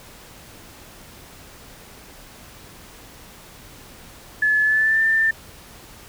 sine tone with pitch glide, 1719 to 1786.8 Hz, A6 to A6, -41 to +26 cents, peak -15 dBFS, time 4.42-5.31 s, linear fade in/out 5 ms, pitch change +67 cents, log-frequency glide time 4.63-5.02 s, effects pink hiss -44 dBFS RMS until 6.08 s

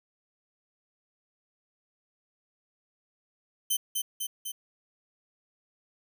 5% pulse tone with echo, 3080 Hz, G7, 31 cents flat, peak -16 dBFS, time 3.7-3.77 s, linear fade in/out 10 ms, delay 250 ms, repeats 3, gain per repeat -3 dB, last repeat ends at 4.52 s, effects none

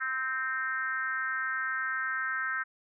sine tone with frequency modulation, 1568 Hz, G6, in tune, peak -29 dBFS, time 0-2.64 s, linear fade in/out 20 ms, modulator 268 Hz, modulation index 1.1, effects none

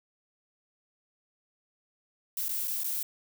violet noise with dropouts, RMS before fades -32 dBFS, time 2.37-3.03 s, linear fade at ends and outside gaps 2 ms, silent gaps 2.484-2.491 / 2.675-2.679 / 2.835-2.843 s, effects none

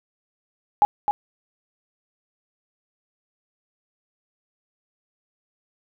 sine tone with echo, 830.6 Hz, G#5, in tune, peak -11 dBFS, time 0.82-0.85 s, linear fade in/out 0 ms, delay 260 ms, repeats 1, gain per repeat -6 dB, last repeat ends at 1.11 s, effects none

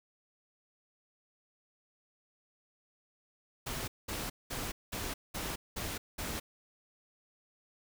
pink noise bursts, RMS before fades -38 dBFS, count 7, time 3.66-6.4 s, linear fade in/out 10 ms, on 220 ms, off 200 ms, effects none

